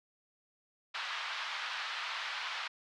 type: band-pass noise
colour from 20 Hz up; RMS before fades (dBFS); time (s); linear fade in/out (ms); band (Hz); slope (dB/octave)
pink; -39; 0.94-2.68; 10; 990 to 4200; 24
effects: none